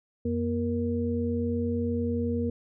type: tone cluster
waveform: sine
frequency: 89.9 / 238.6 / 469.8 Hz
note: F#2 / A#3 / A#4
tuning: -49 / +41 / +13 cents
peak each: -31 / -28 / -31 dBFS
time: 0.25-2.5 s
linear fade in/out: 5 ms
effects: none